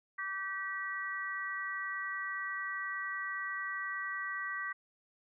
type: harmonic tone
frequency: 387 Hz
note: G4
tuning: 22 cents flat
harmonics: 3 / 4 / 5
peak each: -41 / -41 / -38 dBFS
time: 0.18-4.73 s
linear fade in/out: 10 ms
effects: none